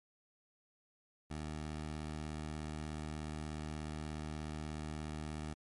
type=tone; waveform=15% pulse; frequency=76.7 Hz; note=D#2; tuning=24 cents flat; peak=-34 dBFS; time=1.3-5.54 s; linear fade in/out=10 ms; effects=MP3 48 kbps